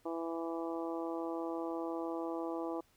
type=harmonic tone; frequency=165.9 Hz; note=E3; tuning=11 cents sharp; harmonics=2 / 3 / 4 / 5 / 6 / 7; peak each=-38 / -42 / -44 / -46 / -48 / -49 dBFS; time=0.05-2.81 s; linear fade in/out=10 ms; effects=pink hiss -70 dBFS RMS until 2.96 s